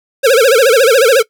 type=tone with vibrato; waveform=square; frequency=493.9 Hz; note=B4; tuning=in tune; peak=-6 dBFS; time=0.23-1.23 s; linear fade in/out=20 ms; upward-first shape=sine; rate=14 Hz; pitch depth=210 cents each way; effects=noise-tail reverb RT60 0.1 s tail -20 dB re dry